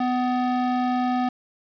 square tone with band-pass filter, 250 Hz, B3, 21 cents sharp, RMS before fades -23 dBFS, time 0-1.29 s, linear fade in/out 5 ms, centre 650 Hz, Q 1.1, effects resampled to 11025 Hz + 7-bit

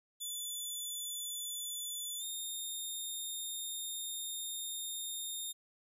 15% pulse tone with pitch glide, 3479 to 3669 Hz, A7 to A#7, -20 to -28 cents, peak -32 dBFS, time 0.2-5.53 s, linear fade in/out 20 ms, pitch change +92 cents, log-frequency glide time 2.18-2.24 s, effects none

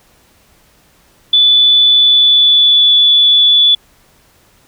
sine tone with pitch glide, 3477 to 3449 Hz, A7 to A7, -21 to -35 cents, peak -5 dBFS, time 1.33-3.75 s, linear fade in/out 5 ms, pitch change -14 cents, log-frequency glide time 1.93-2.91 s, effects pink hiss -50 dBFS RMS until 4.67 s

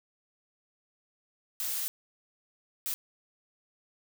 blue noise bursts at uneven times, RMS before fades -33 dBFS, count 2, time 1.6-1.88 / 2.86-2.94 s, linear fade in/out 0 ms, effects none

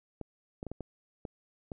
clicks, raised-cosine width 2 ms, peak -25 dBFS, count 7, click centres 0.213 / 0.629 / 0.667 / 0.716 / 0.807 / 1.252 / 1.718 s, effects none

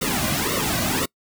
pink noise with flanger, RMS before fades -23 dBFS, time 0.01-1.06 s, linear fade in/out 10 ms, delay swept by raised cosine 1.2 to 2.3 ms, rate 1.9 Hz, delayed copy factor -0.9, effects noise-tail reverb RT60 0.1 s tail -26 dB re dry

